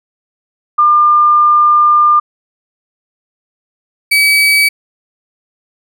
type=tone pair in turn; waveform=sine / 35% pulse; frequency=1200 / 2284 Hz; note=D6 / D7; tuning=+37 / -49 cents; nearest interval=major seventh; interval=1114 cents; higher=second; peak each=-5 dBFS; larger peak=neither; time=0.78-2.2 / 4.11-4.69 s; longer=first; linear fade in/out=10 ms; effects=none